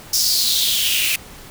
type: noise with high-pass filter sweep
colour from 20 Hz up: white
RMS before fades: -18 dBFS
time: 0.13-1.16 s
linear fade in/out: 5 ms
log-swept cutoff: 5400 to 2400 Hz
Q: 5
effects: pink hiss -40 dBFS RMS until 1.5 s